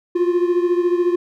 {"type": "beating tone pair", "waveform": "triangle", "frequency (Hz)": [349.2, 363.2], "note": ["F4", "F#4"], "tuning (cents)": [0, -32], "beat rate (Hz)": 14, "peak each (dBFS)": [-14, -19], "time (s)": [0.15, 1.16], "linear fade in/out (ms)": 10, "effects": []}